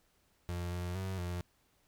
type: tone with pitch steps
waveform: 35% pulse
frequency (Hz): 87.6 / 88.5 / 94.8 / 88.1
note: F2 / F2 / F#2 / F2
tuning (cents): +6 / +23 / +43 / +16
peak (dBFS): -34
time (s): 0.49-1.41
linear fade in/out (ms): 0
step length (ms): 230
effects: pink hiss -72 dBFS RMS until 1.87 s